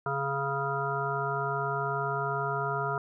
harmonic tone, 138.8 Hz, C#3, 3 cents sharp, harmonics 1 / 3 / 5 / 7 / 9 / 10, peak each -35 / -35 / -35 / -35 / -35 / -35 dBFS, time 0.06-2.98 s, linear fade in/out 2 ms, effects none

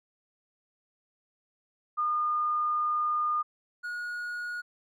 sine / triangle tone pair in turn, 1217 / 1446.6 Hz, D#6 / F#6, -39 / -39 cents, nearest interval minor third, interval 300 cents, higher second, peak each -25 / -31 dBFS, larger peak first, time 1.97-3.43 / 3.83-4.62 s, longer first, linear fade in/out 20 ms, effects none

